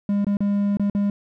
triangle tone with dropouts, 202.3 Hz, G#3, 45 cents flat, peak -16 dBFS, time 0.09-1.1 s, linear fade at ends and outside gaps 2 ms, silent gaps 0.246-0.267 / 0.37-0.405 / 0.771-0.796 / 0.899-0.949 s, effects none

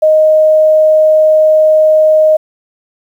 sine tone, 622.3 Hz, D#5, in tune, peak -4 dBFS, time 0.02-2.37 s, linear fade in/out 10 ms, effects 7-bit

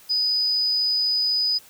sine tone, 4978 Hz, D#8, in tune, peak -19 dBFS, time 0.09-1.59 s, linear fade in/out 20 ms, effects white hiss -50 dBFS RMS until 1.69 s

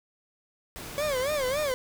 pink noise, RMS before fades -40 dBFS, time 0.76-1.72 s, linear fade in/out 0 ms
40% pulse tone with vibrato, 554.4 Hz, C#5, in tune, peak -25 dBFS, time 0.98-1.74 s, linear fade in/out 0 ms, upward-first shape sine, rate 3.6 Hz, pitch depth 170 cents each way
effects none

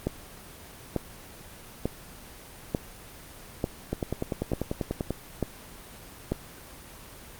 two click trains, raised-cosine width 2 ms, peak -14 / -12 dBFS, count 13 / 8, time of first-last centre 3.93-5.106 / 0.07-6.32 s, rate 10.2 / 1.12 Hz, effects pink hiss -46 dBFS RMS until 7.39 s + Opus 24 kbps

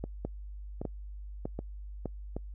two click trains, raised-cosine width 2 ms, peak -22 / -20 dBFS, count 4 / 4, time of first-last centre 0.04-2.366 / 0.25-2.057 s, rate 1.29 / 1.66 Hz, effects noise-tail reverb RT60 0.1 s tail -26 dB re dry + added 50 Hz sine -40 dBFS peak until 2.54 s

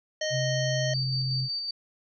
harmonic tone, 620 Hz, D#5, 6 cents flat, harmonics 1 / 3 / 5 / 7 / 9 / 10, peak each -29 / -34 / -36 / -37 / -39 / -39 dBFS, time 0.21-0.94 s, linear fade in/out 5 ms
sine tone with pitch glide, 131.7 to 130.56 Hz, C3 to C3, +12 to -3 cents, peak -27 dBFS, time 0.3-1.49 s, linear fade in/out 50 ms, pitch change -15 cents, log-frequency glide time 0.91-1.33 s
sine tone with tremolo, 4610 Hz, D8, 33 cents flat, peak -28 dBFS, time 0.94-1.71 s, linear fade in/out 5 ms, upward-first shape square, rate 5.4 Hz, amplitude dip 30%
effects none

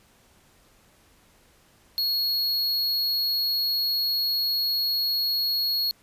square tone, 4325 Hz, C#8, 43 cents flat, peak -23 dBFS, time 1.98-5.91 s, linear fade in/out 0 ms, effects pink hiss -59 dBFS RMS until 6.02 s + resampled to 32000 Hz

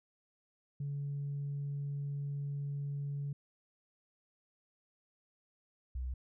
sine tone pair in turn, 142.1 / 63.42 Hz, C#3 / B1, +43 / +47 cents, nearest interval octave + major second, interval 1396 cents, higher first, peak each -34 / -34 dBFS, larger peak neither, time 0.8-3.33 / 5.95-6.14 s, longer first, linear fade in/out 5 ms, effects tanh soft clip ceiling -32 dBFS

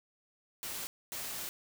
white noise bursts at uneven times, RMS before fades -40 dBFS, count 2, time 0.63-0.87 / 1.12-1.49 s, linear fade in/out 0 ms, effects none

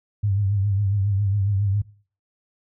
sine tone with vibrato, 100 Hz, G2, 35 cents sharp, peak -18 dBFS, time 0.23-1.82 s, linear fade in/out 10 ms, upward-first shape triangle, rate 7.3 Hz, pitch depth 87 cents each way, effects noise-tail reverb RT60 0.4 s tail -19 dB re dry

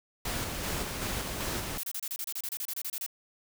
pink noise with tremolo, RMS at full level -33 dBFS, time 0.25-1.78 s, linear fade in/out 5 ms, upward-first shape square, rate 2.6 Hz, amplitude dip 30%
blue noise bursts, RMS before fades -35 dBFS, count 16, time 1.78-3.063 s, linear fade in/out 2 ms, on 53 ms, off 29 ms
effects none

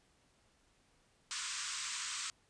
white band-pass noise, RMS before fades -41 dBFS, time 1.31-2.3 s, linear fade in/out 0 ms, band 1000 to 8600 Hz, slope 96 dB/octave, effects pink hiss -71 dBFS RMS until 2.49 s + resampled to 22050 Hz

